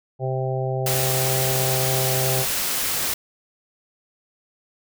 harmonic tone, 130.81 Hz, C3, in tune, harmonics 1 / 3 / 4 / 5 / 6, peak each -24 / -29 / -30 / -31 / -32 dBFS, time 0.19-2.46 s, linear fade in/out 50 ms
white noise, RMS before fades -24 dBFS, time 0.86-3.14 s, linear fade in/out 5 ms
click, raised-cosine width 2 ms, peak -23 dBFS, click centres 1.518 s
effects none

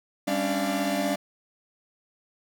45% pulse tone cluster, 198 / 274.6 / 291.1 / 593 / 687 Hz, G3 / C#4 / D4 / D5 / F5, +18 / -16 / -15 / +17 / -29 cents, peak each -31 dBFS, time 0.27-1.16 s, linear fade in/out 10 ms, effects none

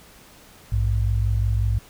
sine tone pair together, 58.27 / 103.83 Hz, A#1 / G#2, 0 / 0 cents, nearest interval minor seventh, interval 1000 cents, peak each -21 dBFS, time 0.72-1.79 s, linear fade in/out 5 ms, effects pink hiss -49 dBFS RMS until 1.89 s

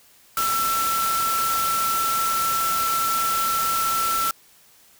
sine tone in noise, 1337 Hz, E6, 24 cents sharp, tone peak -21 dBFS, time 0.37-4.31 s, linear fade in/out 2 ms, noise white, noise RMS -27 dBFS, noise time 0.37-4.31 s, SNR +3 dB, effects white hiss -54 dBFS RMS until 4.99 s

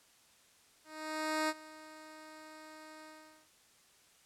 10% pulse tone with ADSR envelope, 311.1 Hz, D#4, in tune, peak -22 dBFS, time 0.84-3.49 s, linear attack 650 ms, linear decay 42 ms, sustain -20 dB, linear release 440 ms, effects white hiss -65 dBFS RMS until 4.25 s + low-pass 10000 Hz 12 dB/octave

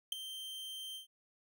45% pulse tone with ADSR envelope, 3136 Hz, G7, in tune, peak -28 dBFS, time 0.12-1.07 s, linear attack 4 ms, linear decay 7 ms, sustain -14 dB, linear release 120 ms, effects none

